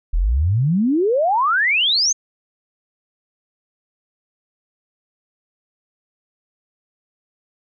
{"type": "exponential sweep", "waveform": "sine", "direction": "up", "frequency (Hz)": [36.71, 6580], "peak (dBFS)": -14, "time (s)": [0.13, 2.13], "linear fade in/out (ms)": 10, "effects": []}